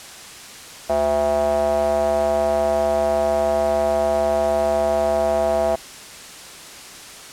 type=tone with band-pass filter; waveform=square; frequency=73.3 Hz; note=D2; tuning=3 cents flat; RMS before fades=-19 dBFS; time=0.89-5.76 s; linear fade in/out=10 ms; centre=670 Hz; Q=5.9; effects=white hiss -38 dBFS RMS until 7.32 s + low-pass 9000 Hz 12 dB/octave